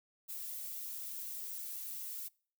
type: noise with flanger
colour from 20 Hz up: violet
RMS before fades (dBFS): -43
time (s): 0.28-2.29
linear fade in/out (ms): 20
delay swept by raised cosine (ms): 1.4 to 2.22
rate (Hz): 4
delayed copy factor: +0.5
effects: noise-tail reverb RT60 0.5 s tail -26 dB re dry